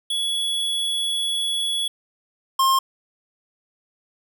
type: tone pair in turn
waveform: square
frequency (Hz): 3379 / 1064.3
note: G#7 / C6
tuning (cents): +29 / +29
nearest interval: octave + minor sixth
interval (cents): 2000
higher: first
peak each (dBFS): -22 / -16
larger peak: second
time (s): 0.1-1.88 / 2.59-2.79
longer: first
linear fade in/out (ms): 5
effects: none